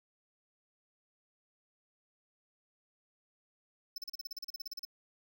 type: tone bursts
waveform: square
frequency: 5274 Hz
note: E8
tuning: in tune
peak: -38 dBFS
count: 16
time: 3.96-4.851 s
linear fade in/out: 5 ms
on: 21 ms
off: 37 ms
effects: none